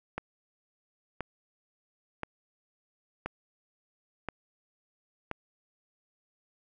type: click train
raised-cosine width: 0.5 ms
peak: -18 dBFS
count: 6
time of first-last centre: 0.18-5.313 s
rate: 0.974 Hz
effects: none